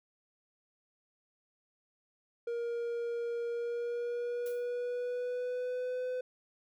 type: tone with pitch glide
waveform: triangle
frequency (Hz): 470.9 to 504.7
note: A#4 to B4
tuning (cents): +18 to +38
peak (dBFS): -31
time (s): 2.47-6.21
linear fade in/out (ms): 5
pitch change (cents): +120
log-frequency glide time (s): 3.49-6.07
type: noise with exponential decay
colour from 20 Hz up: blue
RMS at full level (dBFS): -48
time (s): 4.46-4.71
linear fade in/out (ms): 1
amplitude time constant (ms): 54
effects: none